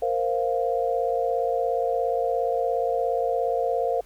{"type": "chord", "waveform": "sine", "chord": "Bb suspended second", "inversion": "none", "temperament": "equal", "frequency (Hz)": [466.2, 523.3, 698.5], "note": ["Bb4", "C5", "F5"], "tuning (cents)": [0, 0, 0], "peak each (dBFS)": -26, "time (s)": [0.02, 4.01], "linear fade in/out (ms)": 5, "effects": ["added 50 Hz sine -51 dBFS peak until 4.05 s", "pink hiss -57 dBFS RMS until 4.05 s"]}